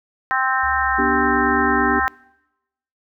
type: harmonic tone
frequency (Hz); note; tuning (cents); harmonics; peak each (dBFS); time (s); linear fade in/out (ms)
261.6; C4; 0; 3 / 4 / 5 / 6 / 7; -23 / -23 / -23 / -23 / -23; 0.31-2.08; 0
type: tone with vibrato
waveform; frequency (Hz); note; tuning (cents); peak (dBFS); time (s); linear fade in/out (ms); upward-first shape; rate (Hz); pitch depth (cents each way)
sine; 69.3; C#2; 0; -32; 0.63-2.06; 5; sine; 2.3; 71
type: chord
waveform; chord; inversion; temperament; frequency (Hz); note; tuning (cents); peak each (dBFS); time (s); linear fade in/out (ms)
sine; G major; first; just; 245 / 294 / 392; B3 / D4 / G4; -14 / +2 / 0; -23; 0.98-2; 10
effects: noise-tail reverb RT60 0.9 s tail -24 dB re dry